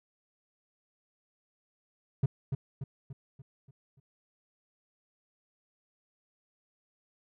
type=tone with echo; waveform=triangle; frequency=134.9 Hz; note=C#3; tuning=47 cents flat; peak=-20 dBFS; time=2.23-2.26 s; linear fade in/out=5 ms; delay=290 ms; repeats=6; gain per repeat=-6 dB; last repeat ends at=4 s; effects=none